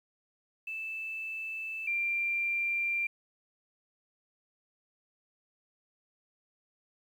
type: tone pair in turn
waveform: sine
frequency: 2637 / 2374 Hz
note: E7 / D7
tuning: 0 / +18 cents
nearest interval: major second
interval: 182 cents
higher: first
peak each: -35 / -28 dBFS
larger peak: second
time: 0.67-1.87 / 1.87-3.07 s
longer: neither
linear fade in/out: 5 ms
effects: 10-bit